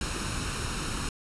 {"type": "noise with comb filter", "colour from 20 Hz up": "pink", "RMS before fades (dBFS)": -32, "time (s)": [0.01, 1.09], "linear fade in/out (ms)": 2, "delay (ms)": 0.74, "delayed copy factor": 0.55, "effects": ["resampled to 24000 Hz"]}